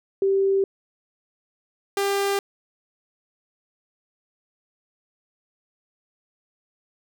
sine / sawtooth tone pair in turn, 390 / 398 Hz, G4 / G4, -9 / +26 cents, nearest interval unison, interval 35 cents, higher second, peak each -17 dBFS, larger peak neither, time 0.22-0.64 / 1.97-2.39 s, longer neither, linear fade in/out 2 ms, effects none

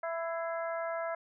harmonic tone with a mistuned harmonic, 331.9 Hz, E4, 12 cents sharp, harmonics 2 / 3 / 4 / 5 / 6, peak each -34 / -42 / -41 / -44 / -48 dBFS, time 0.03-1.15 s, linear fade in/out 5 ms, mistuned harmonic 6, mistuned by +70 cents, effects none

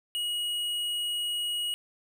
triangle tone with hard clipping, 2900 Hz, F#7, 35 cents flat, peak -30 dBFS, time 0.15-1.74 s, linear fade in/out 0 ms, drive 12 dB, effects none

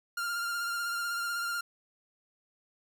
45% pulse tone with vibrato, 1396.9 Hz, F6, in tune, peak -31 dBFS, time 0.17-1.61 s, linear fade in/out 5 ms, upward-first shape sine, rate 16 Hz, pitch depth 26 cents each way, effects 11-bit

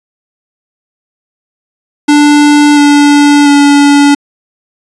square tone with pitch steps, 293.7 / 289.8 / 286 Hz, D4 / D4 / D4, 0 / -23 / -46 cents, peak -3 dBFS, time 2.08-4.15 s, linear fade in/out 10 ms, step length 690 ms, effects resampled to 22050 Hz

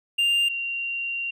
triangle / sine tone pair in turn, 2794 / 2764 Hz, F7 / F7, 0 / -19 cents, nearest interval unison, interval 19 cents, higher first, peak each -17 / -26 dBFS, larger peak first, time 0.18-0.49 / 0.49-1.31 s, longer second, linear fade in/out 10 ms, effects none

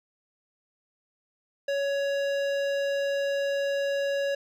sine tone with hard clipping, 559 Hz, C#5, 14 cents sharp, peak -27 dBFS, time 1.68-4.35 s, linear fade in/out 5 ms, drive 15 dB, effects none

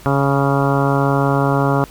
harmonic tone with a mistuned harmonic, 138.9 Hz, C#3, 4 cents sharp, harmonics 1 / 2 / 3 / 4 / 5 / 6 / 7 / 8 / 9 / 10, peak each -17 / -20 / -22 / -23 / -24 / -25 / -25 / -26 / -27 / -27 dBFS, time 0.06-1.84 s, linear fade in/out 0 ms, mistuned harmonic 9, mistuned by -25 cents, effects added 50 Hz sine -42 dBFS peak until 1.9 s + pink hiss -42 dBFS RMS until 1.9 s

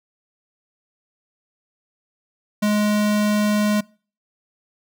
square tone, 209.4 Hz, G#3, 15 cents sharp, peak -17 dBFS, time 2.62-3.81 s, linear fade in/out 10 ms, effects noise-tail reverb RT60 0.4 s tail -24 dB re dry

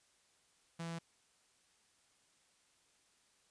sawtooth tone with notch filter, 166.8 Hz, E3, 21 cents sharp, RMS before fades -43 dBFS, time 0.79-0.99 s, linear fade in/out 10 ms, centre 380 Hz, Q 1.9, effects white hiss -72 dBFS RMS until 3.5 s + resampled to 22050 Hz

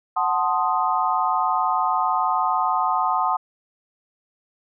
sine chord, F# diminished seventh, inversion none, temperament equal, 740 / 880 / 1046.5 / 1244.5 Hz, F#5 / A5 / C6 / Eb6, 0 / 0 / 0 / 0 cents, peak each -24 dBFS, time 0.16-3.37 s, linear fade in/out 10 ms, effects none

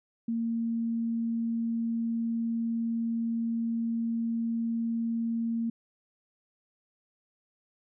sine tone, 229.9 Hz, A#3, 24 cents flat, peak -27 dBFS, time 0.28-5.7 s, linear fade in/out 5 ms, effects none

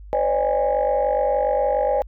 sine tone cluster, 509 / 559 / 606 / 818 Hz, C5 / C#5 / D#5 / G#5, -48 / +14 / -46 / -26 cents, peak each -22 dBFS, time 0.13-2.02 s, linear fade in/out 0 ms, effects tanh soft clip ceiling -11 dBFS + added 50 Hz sine -37 dBFS peak until 2.07 s

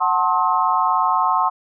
sine chord, F# diminished seventh, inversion none, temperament just, 740 / 888 / 1065.6 / 1278.7 Hz, F#5 / A5 / C6 / Eb6, 0 / +16 / +31 / +47 cents, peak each -22 / -21 / -18 / -23 dBFS, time 0-1.5 s, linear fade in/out 20 ms, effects none

